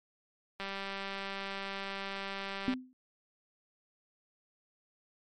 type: click train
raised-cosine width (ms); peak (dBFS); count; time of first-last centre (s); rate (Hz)
0.3; -23; 420; 0.6-2.738; 196
type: tone with exponential decay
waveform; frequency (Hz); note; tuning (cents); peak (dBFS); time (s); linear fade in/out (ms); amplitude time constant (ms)
sine; 255.8; C4; -39; -24; 2.68-2.93; 0; 54
effects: MP3 64 kbps